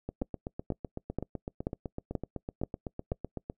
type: two click trains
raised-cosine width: 2 ms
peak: -22 / -17 dBFS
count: 28 / 7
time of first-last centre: 0.09-3.499 / 0.22-3.119 s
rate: 7.92 / 2.07 Hz
effects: noise-tail reverb RT60 0.1 s tail -25 dB re dry